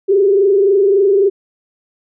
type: tone with frequency modulation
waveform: sine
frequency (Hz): 395.4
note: G4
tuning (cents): +15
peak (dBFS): -8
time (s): 0.08-1.3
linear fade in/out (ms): 20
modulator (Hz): 23.6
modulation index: 0.87
effects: none